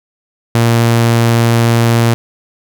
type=tone; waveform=sawtooth; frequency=116.54 Hz; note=A#2; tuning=in tune; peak=-4 dBFS; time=0.55-2.14 s; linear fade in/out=0 ms; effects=none